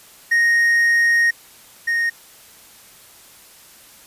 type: tone pair in turn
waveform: triangle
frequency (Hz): 1864.7 / 1856.7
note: A#6 / A#6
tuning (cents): 0 / -7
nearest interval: unison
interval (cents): 7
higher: first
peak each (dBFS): -11 / -15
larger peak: first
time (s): 0.31-1.31 / 1.87-2.1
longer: first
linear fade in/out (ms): 10
effects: white hiss -46 dBFS RMS until 4.06 s + resampled to 32000 Hz